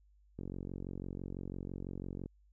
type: click train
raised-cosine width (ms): 3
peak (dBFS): -29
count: 87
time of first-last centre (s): 0.39-2.26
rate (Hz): 46
effects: added 50 Hz sine -63 dBFS peak until 2.52 s